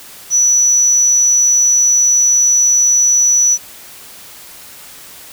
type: tone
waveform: sine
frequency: 5920 Hz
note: F#8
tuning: in tune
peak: -7 dBFS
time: 0.3-3.58 s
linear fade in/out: 50 ms
effects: tanh soft clip ceiling -3 dBFS + white hiss -36 dBFS RMS until 5.32 s